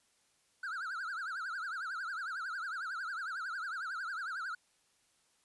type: tone with vibrato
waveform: triangle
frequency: 1442 Hz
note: F#6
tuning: 45 cents flat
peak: -35 dBFS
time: 0.63-4.55 s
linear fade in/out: 5 ms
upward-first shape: triangle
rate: 11 Hz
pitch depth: 230 cents each way
effects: white hiss -72 dBFS RMS until 5.44 s + resampled to 24000 Hz